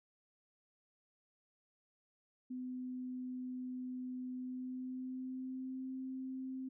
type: tone with pitch glide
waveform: sine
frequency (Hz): 253.3 to 261.2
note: B3 to C4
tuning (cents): +44 to -3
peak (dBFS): -40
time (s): 2.5-6.69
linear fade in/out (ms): 10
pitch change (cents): +53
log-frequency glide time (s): 4.35-5.92
effects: none